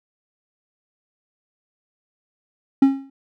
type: tone with exponential decay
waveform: triangle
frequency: 271.8 Hz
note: C#4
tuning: 34 cents flat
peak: -5 dBFS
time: 2.82-3.1 s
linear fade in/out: 5 ms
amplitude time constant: 59 ms
effects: none